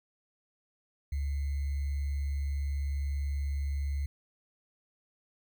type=tone with sample-and-hold; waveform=sine; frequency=70.4 Hz; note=C#2; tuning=27 cents sharp; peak=-29 dBFS; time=1.12-4.06 s; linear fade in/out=5 ms; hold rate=2100 Hz; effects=none